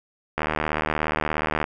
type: click train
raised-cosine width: 0.5 ms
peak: -8 dBFS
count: 98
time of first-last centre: 0.38-1.641 s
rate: 76.9 Hz
effects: none